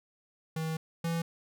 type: tone pair in turn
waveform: square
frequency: 160 / 166.76 Hz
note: D#3 / E3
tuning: +49 / +20 cents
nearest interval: minor second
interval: 71 cents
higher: second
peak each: -32 / -30 dBFS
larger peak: second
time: 0.56-0.77 / 1.04-1.22 s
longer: first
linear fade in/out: 5 ms
effects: none